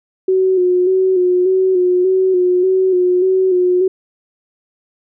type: tone with vibrato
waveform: sine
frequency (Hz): 368.7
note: F#4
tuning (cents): -6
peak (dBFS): -10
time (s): 0.28-3.88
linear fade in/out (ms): 5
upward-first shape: square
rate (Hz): 1.7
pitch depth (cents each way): 35
effects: none